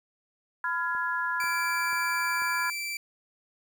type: chord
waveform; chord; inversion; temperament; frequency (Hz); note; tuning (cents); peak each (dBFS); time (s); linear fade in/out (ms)
sine; F diminished; second; just; 1005.8 / 1396.9 / 1676.3; Cb6 / F6 / Ab6; +31 / 0 / +16; -31; 0.64-2.7; 2
type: click train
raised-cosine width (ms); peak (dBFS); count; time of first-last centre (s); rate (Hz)
1; -34; 4; 0.95-2.421; 2.04
type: tone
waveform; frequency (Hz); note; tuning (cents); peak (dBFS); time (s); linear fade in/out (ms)
sawtooth; 2336; D7; -10; -28; 1.4-2.97; 2
effects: 10-bit